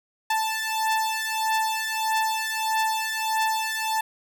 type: beating tone pair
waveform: sawtooth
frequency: 880 / 881.6 Hz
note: A5 / A5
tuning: 0 / +3 cents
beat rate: 1.6 Hz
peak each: -22 / -23 dBFS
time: 0.3-4.01 s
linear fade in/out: 5 ms
effects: none